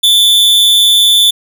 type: tone with amplitude modulation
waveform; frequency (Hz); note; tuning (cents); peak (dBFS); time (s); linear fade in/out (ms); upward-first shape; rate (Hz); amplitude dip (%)
45% pulse; 3500; A7; -10; -3; 0.03-1.31; 10; sine; 205; 55
effects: none